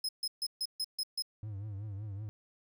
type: tone bursts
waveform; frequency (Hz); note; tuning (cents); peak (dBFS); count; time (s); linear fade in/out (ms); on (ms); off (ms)
40% pulse; 5120; D#8; +49; -31; 7; 0.04-1.223; 5; 49; 140
type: tone with vibrato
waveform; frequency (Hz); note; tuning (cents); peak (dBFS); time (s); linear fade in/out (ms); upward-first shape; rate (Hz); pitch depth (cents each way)
triangle; 102.6; G#2; -21; -36; 1.43-2.29; 0; triangle; 5.3; 130
effects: none